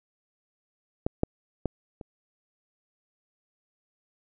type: clicks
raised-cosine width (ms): 2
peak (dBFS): -12 / -9 / -13 / -26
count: 4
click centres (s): 1.065 / 1.234 / 1.657 / 2.012
effects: none